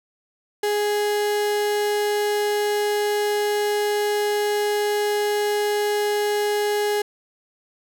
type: tone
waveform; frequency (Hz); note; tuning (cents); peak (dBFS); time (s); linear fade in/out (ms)
35% pulse; 415.3; G#4; 0; -18; 0.63-7.02; 5
effects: none